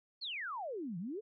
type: exponential two-way sweep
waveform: sine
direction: down then up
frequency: 4550 to 161 to 465.4 Hz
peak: -38 dBFS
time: 0.21-1.21 s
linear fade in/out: 20 ms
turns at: 0.98 s
effects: none